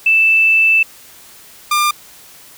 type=tone pair in turn; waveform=sine / sawtooth; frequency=2644 / 1197.7 Hz; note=E7 / D6; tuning=+5 / +34 cents; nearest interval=octave + major second; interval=1371 cents; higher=first; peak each=-8 dBFS; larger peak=neither; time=0.06-0.83 / 1.71-1.91 s; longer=first; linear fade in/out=5 ms; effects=white hiss -41 dBFS RMS until 2.57 s